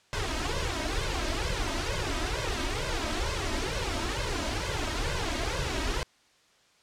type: noise with flanger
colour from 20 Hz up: pink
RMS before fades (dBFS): -30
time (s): 0.13-6.03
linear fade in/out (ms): 0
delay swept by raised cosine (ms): 1.9 to 3.2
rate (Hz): 2.2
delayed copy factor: +0.9
effects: white hiss -63 dBFS RMS until 6.82 s + low-pass 6000 Hz 12 dB/octave